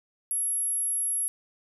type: tone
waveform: sine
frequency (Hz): 11210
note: F9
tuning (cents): +5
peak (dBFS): -25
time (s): 0.31-1.28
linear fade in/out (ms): 0
effects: none